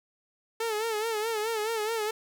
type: tone with vibrato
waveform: sawtooth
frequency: 440 Hz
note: A4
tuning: in tune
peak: -24 dBFS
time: 0.6-2.11 s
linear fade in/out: 5 ms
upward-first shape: sine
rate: 4.7 Hz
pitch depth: 85 cents each way
effects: none